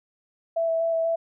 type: tone with vibrato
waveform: sine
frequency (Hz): 659.3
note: E5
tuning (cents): 0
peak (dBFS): -21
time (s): 0.56-1.16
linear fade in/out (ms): 10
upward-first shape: square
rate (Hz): 4.1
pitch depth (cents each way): 10
effects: none